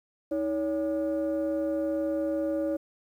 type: tone pair together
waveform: sine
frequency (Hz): 317.8 / 564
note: D#4 / C#5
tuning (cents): +37 / +30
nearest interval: minor seventh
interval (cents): 993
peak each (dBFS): -27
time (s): 0.31-2.77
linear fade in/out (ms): 10
effects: tanh soft clip ceiling -22 dBFS + 10-bit